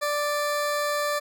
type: tone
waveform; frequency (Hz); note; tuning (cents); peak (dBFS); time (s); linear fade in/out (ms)
20% pulse; 587.3; D5; 0; -19; 0.01-1.2; 20
effects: none